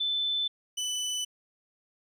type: tone pair in turn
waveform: sine / 25% pulse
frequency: 3520 / 2991 Hz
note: A7 / F#7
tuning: 0 / +18 cents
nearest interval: minor third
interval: 282 cents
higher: first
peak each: -26 dBFS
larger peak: neither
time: 0-0.48 / 0.77-1.25 s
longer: neither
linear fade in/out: 10 ms
effects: resampled to 32000 Hz